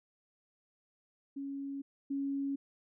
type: tone pair in turn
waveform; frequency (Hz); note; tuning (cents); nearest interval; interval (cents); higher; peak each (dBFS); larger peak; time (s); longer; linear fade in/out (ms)
sine; 277.1 / 277.1; C#4 / C#4; -1 / -1; unison; 0; neither; -37 / -32; second; 1.36-1.82 / 2.1-2.56; neither; 10
effects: none